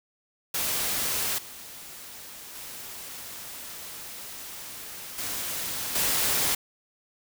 white noise with level steps, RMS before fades -28 / -43 / -40 / -32 / -25 dBFS, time 0.54-6.55 s, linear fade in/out 5 ms, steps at 1.38 / 2.55 / 5.18 / 5.95 s, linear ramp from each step 5 ms, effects none

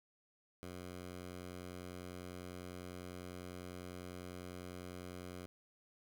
10% pulse tone, 90 Hz, F#2, 47 cents flat, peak -38 dBFS, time 0.63-5.46 s, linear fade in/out 0 ms, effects none

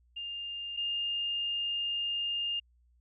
sine tone pair in turn, 2808 / 2818 Hz, F7 / F7, +9 / +15 cents, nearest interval unison, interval 6 cents, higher second, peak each -36 / -30 dBFS, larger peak second, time 0.16-0.77 / 0.77-2.6 s, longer second, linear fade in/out 10 ms, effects added 60 Hz sine -63 dBFS peak until 3 s

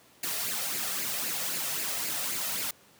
white noise with flanger, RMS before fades -32 dBFS, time 0.23-2.71 s, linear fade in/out 5 ms, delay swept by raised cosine 0.42 to 1.62 ms, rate 3.8 Hz, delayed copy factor +0.55, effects pink hiss -58 dBFS RMS until 2.99 s + high-pass 150 Hz 12 dB/octave

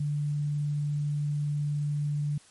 sine tone, 146.83 Hz, D3, in tune, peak -26 dBFS, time 0-2.38 s, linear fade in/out 5 ms, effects white hiss -57 dBFS RMS until 2.5 s + MP3 48 kbps

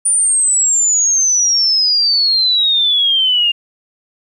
sine exponential sweep, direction down, 9397 to 2794 Hz, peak -10 dBFS, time 0.05-3.52 s, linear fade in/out 10 ms, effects 8-bit

